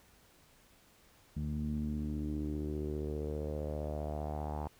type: tone with low-pass filter sweep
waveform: sawtooth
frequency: 75.1 Hz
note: D2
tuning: 39 cents sharp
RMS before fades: -37 dBFS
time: 1.36-4.68 s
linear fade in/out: 10 ms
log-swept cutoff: 190 to 870 Hz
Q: 4.6
effects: pink hiss -64 dBFS RMS until 4.79 s